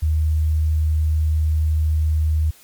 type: tone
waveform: sine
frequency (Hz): 77.78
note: D#2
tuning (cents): 0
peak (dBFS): -15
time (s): 0.02-2.51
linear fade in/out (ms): 10
effects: white hiss -49 dBFS RMS until 2.63 s + MP3 96 kbps